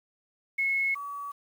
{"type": "tone pair in turn", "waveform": "sine", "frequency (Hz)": [2182, 1139.3], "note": ["C#7", "C#6"], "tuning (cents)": [-28, 47], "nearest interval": "major seventh", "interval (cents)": 1125, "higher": "first", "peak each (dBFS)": [-24, -34], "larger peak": "first", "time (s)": [[0.58, 0.95], [0.95, 1.32]], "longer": "neither", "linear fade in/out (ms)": 10, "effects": ["9-bit"]}